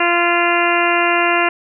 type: harmonic tone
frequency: 345.7 Hz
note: F4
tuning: 18 cents flat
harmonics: 1 / 2 / 3 / 4 / 5 / 6 / 7 / 8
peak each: -20 / -19 / -20 / -21 / -22 / -22 / -23 / -21 dBFS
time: 0-1.49 s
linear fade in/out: 5 ms
effects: none